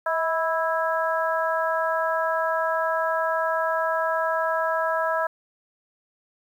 harmonic tone with a mistuned harmonic, 328.5 Hz, E4, 6 cents flat, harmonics 2 / 3 / 4 / 5, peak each -25 / -27 / -28 / -29 dBFS, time 0.06-5.27 s, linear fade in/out 5 ms, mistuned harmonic 2, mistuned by -33 cents, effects 9-bit

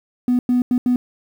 triangle tone bursts at uneven times, 247.3 Hz, B3, 3 cents sharp, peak -10 dBFS, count 4, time 0.28-0.39 / 0.49-0.62 / 0.71-0.78 / 0.86-0.96 s, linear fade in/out 2 ms, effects tanh soft clip ceiling -10 dBFS + 8-bit

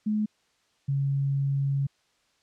sine tone pair in turn, 212.7 / 138.61 Hz, G#3 / C#3, +42 / 0 cents, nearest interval perfect fifth, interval 742 cents, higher first, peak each -23 dBFS, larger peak neither, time 0.06-0.26 / 0.88-1.87 s, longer second, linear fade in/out 10 ms, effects white hiss -68 dBFS RMS until 2.42 s + low-pass 6000 Hz 12 dB/octave

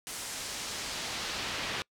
brown noise with band-pass filter sweep, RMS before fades -37 dBFS, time 0.07-1.82 s, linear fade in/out 0 ms, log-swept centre 9000 to 3200 Hz, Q 0.92, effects noise-tail reverb RT60 0.1 s tail -26 dB re dry

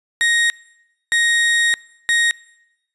35% pulse tone bursts at uneven times, 1871 Hz, A#6, 6 cents sharp, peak -12 dBFS, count 3, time 0.21-0.5 / 1.12-1.74 / 2.09-2.31 s, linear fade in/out 0 ms, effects noise-tail reverb RT60 0.9 s tail -23 dB re dry + resampled to 24000 Hz

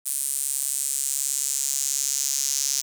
square tone with high-pass filter sweep, 69.3 Hz, C#2, in tune, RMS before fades -26 dBFS, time 0.05-2.82 s, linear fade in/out 20 ms, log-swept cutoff 9200 to 6100 Hz, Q 3.2, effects none

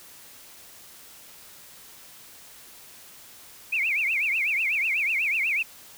sine tone with vibrato, 2393 Hz, D7, 32 cents sharp, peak -22 dBFS, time 3.72-5.63 s, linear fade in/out 10 ms, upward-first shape triangle, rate 8.1 Hz, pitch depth 260 cents each way, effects white hiss -48 dBFS RMS until 5.97 s

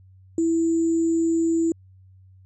sine tone with sample-and-hold, 329.6 Hz, E4, in tune, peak -18 dBFS, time 0.38-1.72 s, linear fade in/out 2 ms, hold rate 7350 Hz, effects added 94 Hz sine -48 dBFS peak until 2.45 s + resampled to 24000 Hz

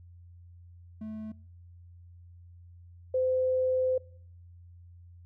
triangle / sine tone pair in turn, 217.1 / 514 Hz, A3 / C5, -23 / -31 cents, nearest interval octave + minor third, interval 1492 cents, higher second, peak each -34 / -24 dBFS, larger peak second, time 1.01-1.32 / 3.14-3.98 s, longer second, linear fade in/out 5 ms, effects noise-tail reverb RT60 0.6 s tail -24 dB re dry + added 87 Hz sine -49 dBFS peak until 5.25 s

